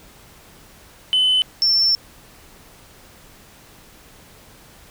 sine tone pair in turn, 3026 / 5392 Hz, F#7 / E8, +38 / +38 cents, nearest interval minor seventh, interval 1000 cents, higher second, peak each -12 dBFS, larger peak neither, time 1.13-1.42 / 1.62-1.95 s, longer second, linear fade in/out 0 ms, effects tanh soft clip ceiling -11 dBFS + pink hiss -47 dBFS RMS until 4.9 s

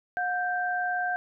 sine tone pair together, 721.8 / 1568 Hz, F#5 / G6, -43 / 0 cents, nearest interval octave + minor second, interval 1343 cents, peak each -28 / -29 dBFS, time 0.17-1.16 s, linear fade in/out 0 ms, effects none

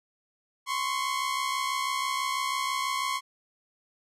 sawtooth tone pair together, 1034 / 1100.1 Hz, C6 / C#6, -21 / -14 cents, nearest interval minor second, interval 107 cents, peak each -27 / -26 dBFS, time 0.66-3.21 s, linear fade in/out 50 ms, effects low-pass 11000 Hz 12 dB/octave

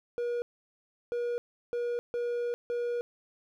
triangle tone bursts at uneven times, 479.3 Hz, A#4, 48 cents sharp, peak -27 dBFS, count 5, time 0.18-0.42 / 1.12-1.38 / 1.73-1.99 / 2.14-2.54 / 2.7-3.01 s, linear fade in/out 0 ms, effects none

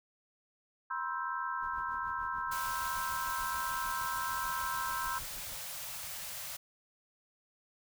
sine chord, C major seventh, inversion third, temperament equal with one note detuned, 965.2 / 1046.5 / 1318.5 / 1568 Hz, B5 / C6 / E6 / G6, -40 / 0 / 0 / 0 cents, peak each -40 / -38 / -39 / -40 dBFS, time 0.9-5.19 s, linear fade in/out 10 ms
brown noise with tremolo, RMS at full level -50 dBFS, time 1.6-5.57 s, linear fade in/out 50 ms, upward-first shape triangle, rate 6.7 Hz, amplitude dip 90%
white band-stop noise, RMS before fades -42 dBFS, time 2.51-6.57 s, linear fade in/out 10 ms, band 190 to 500 Hz, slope 96 dB/octave
effects none

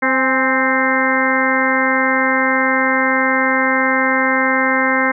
harmonic tone with a mistuned harmonic, 261.6 Hz, C4, in tune, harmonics 1 / 2 / 3 / 4 / 5 / 6 / 7 / 8, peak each -20 / -21 / -24 / -21 / -24 / -20 / -21 / -20 dBFS, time 0.02-5.12 s, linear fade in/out 10 ms, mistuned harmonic 3, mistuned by +53 cents, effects none

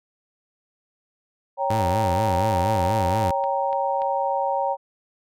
sine chord, G diminished, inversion second, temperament equal, 554.4 / 784 / 932.3 Hz, Db5 / G5 / Bb5, 0 / 0 / 0 cents, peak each -25 dBFS, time 1.57-4.77 s, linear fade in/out 50 ms
sawtooth tone with vibrato, 98 Hz, G2, in tune, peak -19 dBFS, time 1.7-3.31 s, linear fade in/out 5 ms, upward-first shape sine, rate 4.2 Hz, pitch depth 220 cents each way
click train, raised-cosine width 0.3 ms, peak -25 dBFS, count 6, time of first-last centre 2.57-4.019 s, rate 3.45 Hz
effects none

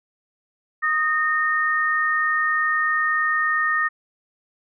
sine tone pair together, 1244.5 / 1835.8 Hz, D#6 / A#6, 0 / -27 cents, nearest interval perfect fifth, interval 673 cents, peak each -22 / -20 dBFS, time 0.82-3.89 s, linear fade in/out 20 ms, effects none

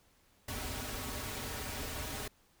pink noise with comb filter, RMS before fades -40 dBFS, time 0.48-2.28 s, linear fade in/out 5 ms, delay 5.8 ms, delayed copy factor -0.75, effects pink hiss -68 dBFS RMS until 2.6 s

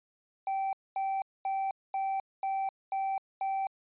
triangle tone bursts, 776 Hz, G5, 18 cents flat, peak -27 dBFS, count 7, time 0.47-3.67 s, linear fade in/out 2 ms, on 260 ms, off 230 ms, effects resampled to 8000 Hz

